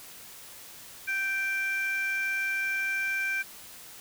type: tone pair together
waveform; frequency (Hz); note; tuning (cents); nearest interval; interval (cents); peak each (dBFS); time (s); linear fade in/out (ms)
sine; 1561.8 / 2357; G6 / D7; -7 / +6; perfect fifth; 713; -28; 1.07-3.43; 20
effects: tanh soft clip ceiling -23 dBFS + white hiss -47 dBFS RMS until 4 s